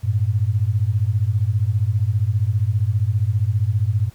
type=beating tone pair; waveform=sine; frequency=97.5 / 112.5 Hz; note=G2 / A2; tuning=-9 / +39 cents; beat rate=15 Hz; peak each=-19 dBFS; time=0.03-4.1 s; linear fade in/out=20 ms; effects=pink hiss -52 dBFS RMS until 4.14 s